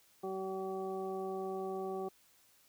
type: harmonic tone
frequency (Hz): 190.4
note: F#3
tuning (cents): +50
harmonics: 1 / 2 / 3 / 4 / 6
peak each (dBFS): -46 / -38 / -49 / -43 / -50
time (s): 0.23-2.09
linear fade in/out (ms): 10
effects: white hiss -67 dBFS RMS until 2.68 s